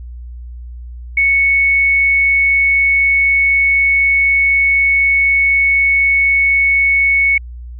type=tone; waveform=sine; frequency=2214 Hz; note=C#7; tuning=3 cents flat; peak=-9 dBFS; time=1.17-7.38 s; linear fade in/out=5 ms; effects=added 60 Hz sine -27 dBFS peak until 7.79 s